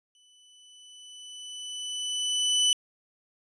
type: tone with exponential growth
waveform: sawtooth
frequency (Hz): 2990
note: F#7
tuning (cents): +17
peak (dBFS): -16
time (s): 0.15-2.73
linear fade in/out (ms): 1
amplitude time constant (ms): 560
effects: resampled to 22050 Hz